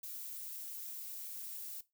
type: noise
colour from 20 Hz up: violet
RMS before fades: -45 dBFS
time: 0.03-1.81 s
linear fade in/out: 5 ms
effects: noise-tail reverb RT60 0.2 s tail -17 dB re dry